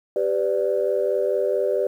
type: chord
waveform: sine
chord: G major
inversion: none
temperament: equal with one note detuned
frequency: 392 / 502.8 / 587.3 Hz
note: G4 / B4 / D5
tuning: 0 / +31 / 0 cents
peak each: -23 dBFS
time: 0.16-1.87 s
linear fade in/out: 2 ms
effects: tanh soft clip ceiling -10 dBFS + 9-bit